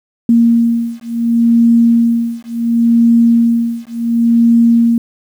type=beating tone pair; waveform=sine; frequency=232.5 / 233.2 Hz; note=A#3 / A#3; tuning=-4 / +1 cents; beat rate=0.7 Hz; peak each=-11 dBFS; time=0.29-4.98 s; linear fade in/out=2 ms; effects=7-bit